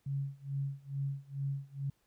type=tone with tremolo; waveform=sine; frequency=138.59 Hz; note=C#3; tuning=in tune; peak=-31 dBFS; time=0.06-1.9 s; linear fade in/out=5 ms; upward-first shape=sine; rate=2.3 Hz; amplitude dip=95%; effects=pink hiss -75 dBFS RMS until 2.06 s